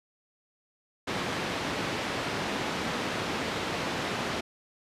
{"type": "band-pass noise", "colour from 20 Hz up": "pink", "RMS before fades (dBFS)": -32, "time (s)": [1.07, 4.41], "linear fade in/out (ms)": 10, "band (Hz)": [160, 3900], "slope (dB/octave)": 12, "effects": ["resampled to 32000 Hz"]}